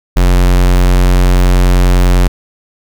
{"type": "tone", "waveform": "square", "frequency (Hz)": 45.08, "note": "F#1", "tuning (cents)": -44, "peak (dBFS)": -6, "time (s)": [0.16, 2.28], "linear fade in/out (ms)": 10, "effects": []}